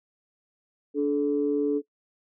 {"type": "tone pair together", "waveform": "sine", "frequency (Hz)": [290.2, 431.6], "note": ["D4", "A4"], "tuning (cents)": [-21, -33], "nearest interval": "perfect fifth", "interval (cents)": 688, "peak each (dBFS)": -24, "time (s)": [0.94, 1.82], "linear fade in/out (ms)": 50, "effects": ["noise-tail reverb RT60 0.1 s tail -21 dB re dry", "tanh soft clip ceiling -14 dBFS"]}